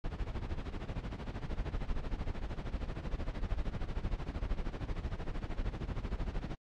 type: noise with tremolo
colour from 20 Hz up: brown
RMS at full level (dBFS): -34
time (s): 0.04-6.55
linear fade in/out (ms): 0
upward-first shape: sine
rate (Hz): 13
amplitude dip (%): 80
effects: low-pass 4000 Hz 12 dB/octave + AAC 64 kbps